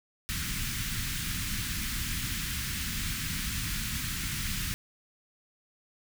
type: band-stop noise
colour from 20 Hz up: pink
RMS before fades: -33 dBFS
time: 0.29-4.74 s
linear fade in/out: 0 ms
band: 230 to 1500 Hz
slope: 24 dB/octave
effects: none